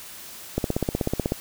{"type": "click train", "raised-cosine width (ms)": 2, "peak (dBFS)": -9, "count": 13, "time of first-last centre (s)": [0.58, 1.321], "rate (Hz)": 16.2, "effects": ["white hiss -41 dBFS RMS until 1.4 s"]}